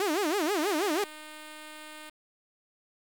sawtooth tone with vibrato, 353.9 Hz, F4, 23 cents sharp, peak -22 dBFS, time 0-1.04 s, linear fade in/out 2 ms, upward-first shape sine, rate 6.2 Hz, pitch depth 300 cents each way
5% pulse tone, 306.5 Hz, D#4, 26 cents flat, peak -31 dBFS, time 0.59-2.1 s, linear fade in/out 10 ms
effects 8-bit

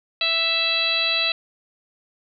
harmonic tone, 660 Hz, E5, 2 cents sharp, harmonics 1 / 2 / 3 / 4 / 5 / 6 / 7, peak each -32 / -33 / -33 / -23 / -28 / -22 / -34 dBFS, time 0.21-1.32 s, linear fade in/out 2 ms, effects none

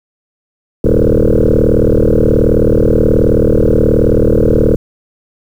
sine tone with frequency modulation, 223.1 Hz, A3, 24 cents sharp, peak -5 dBFS, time 0.84-4.76 s, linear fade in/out 5 ms, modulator 38.7 Hz, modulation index 7.6, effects tanh soft clip ceiling -2 dBFS + 7-bit

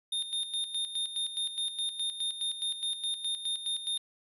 square tone with tremolo, 3648 Hz, A#7, 38 cents flat, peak -30 dBFS, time 0.12-3.98 s, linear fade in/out 5 ms, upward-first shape square, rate 4.8 Hz, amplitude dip 65%, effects resampled to 32000 Hz

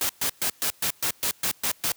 white noise bursts, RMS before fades -25 dBFS, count 10, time 0.01-1.92 s, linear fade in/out 2 ms, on 83 ms, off 120 ms, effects white hiss -56 dBFS RMS until 1.96 s + high-pass 60 Hz 12 dB/octave

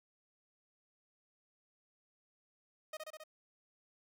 sawtooth tone with echo, 622.3 Hz, D#5, in tune, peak -37 dBFS, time 2.93-2.97 s, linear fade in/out 5 ms, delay 67 ms, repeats 4, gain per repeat -2 dB, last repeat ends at 3.238 s, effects none

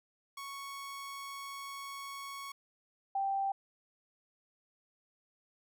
sawtooth / sine tone pair in turn, 1108.7 / 784 Hz, C#6 / G5, 0 / 0 cents, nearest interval tritone, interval 600 cents, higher first, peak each -38 / -30 dBFS, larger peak second, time 0.37-2.52 / 3.15-3.52 s, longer first, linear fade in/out 5 ms, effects none

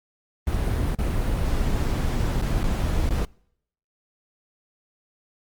brown noise with dropouts, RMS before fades -23 dBFS, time 0.47-3.25 s, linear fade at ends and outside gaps 2 ms, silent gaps 0.949-0.987 / 2.417-2.422 / 2.632-2.64 / 3.092-3.106 s, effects noise-tail reverb RT60 0.7 s tail -26 dB re dry + Opus 32 kbps

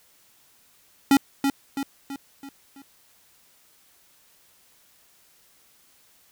square tone with echo, 276.2 Hz, C#4, 6 cents flat, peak -14 dBFS, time 1.11-1.17 s, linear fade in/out 2 ms, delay 330 ms, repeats 5, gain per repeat -6 dB, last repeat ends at 2.82 s, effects white hiss -59 dBFS RMS until 6.31 s

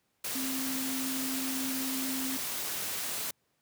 sine tone in noise, 263.7 Hz, C4, 14 cents sharp, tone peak -34 dBFS, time 0.35-2.37 s, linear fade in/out 5 ms, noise white, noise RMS -35 dBFS, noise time 0.24-3.31 s, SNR -2 dB, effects pink hiss -75 dBFS RMS until 3.61 s + high-pass 100 Hz 12 dB/octave

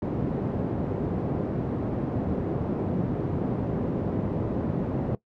pink band-pass noise, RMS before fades -28 dBFS, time 0.02-5.15 s, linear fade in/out 2 ms, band 120 to 420 Hz, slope 12 dB/octave, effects noise-tail reverb RT60 0.1 s tail -19 dB re dry

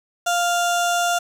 15% pulse tone with notch filter, 698.5 Hz, F5, in tune, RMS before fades -20 dBFS, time 0.26-1.19 s, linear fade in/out 10 ms, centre 2100 Hz, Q 1.1, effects low-pass 10000 Hz 12 dB/octave + 7-bit

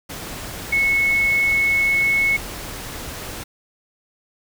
sine tone in noise, 2196 Hz, C#7, 17 cents flat, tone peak -15 dBFS, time 0.72-2.37 s, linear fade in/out 10 ms, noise pink, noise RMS -32 dBFS, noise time 0.09-3.44 s, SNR +14 dB, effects none

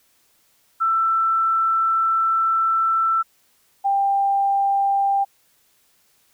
sine tone pair in turn, 1333 / 792.6 Hz, E6 / G5, +19 / +19 cents, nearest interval major sixth, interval 900 cents, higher first, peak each -16 dBFS, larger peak neither, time 0.8-3.23 / 3.84-5.25 s, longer first, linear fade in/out 20 ms, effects white hiss -61 dBFS RMS until 6.33 s

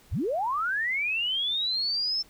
sine linear sweep, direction up, 36.95 to 5350 Hz, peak -25 dBFS, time 0.11-2.23 s, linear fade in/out 20 ms, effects pink hiss -57 dBFS RMS until 2.29 s

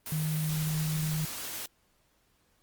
sine tone in noise, 155.56 Hz, D#3, in tune, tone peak -28 dBFS, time 0.12-1.25 s, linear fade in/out 2 ms, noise white, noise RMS -38 dBFS, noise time 0.06-1.66 s, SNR +7 dB, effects pink hiss -70 dBFS RMS until 2.62 s + Opus 32 kbps

